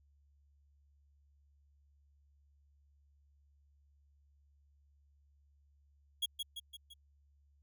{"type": "tone with echo", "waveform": "45% pulse", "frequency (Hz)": 3319, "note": "G#7", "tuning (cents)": -2, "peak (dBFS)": -31, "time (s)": [6.22, 6.26], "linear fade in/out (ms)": 10, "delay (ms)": 170, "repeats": 4, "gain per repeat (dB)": -5, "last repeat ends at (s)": 6.94, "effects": ["added 71 Hz sine -66 dBFS peak until 7.62 s"]}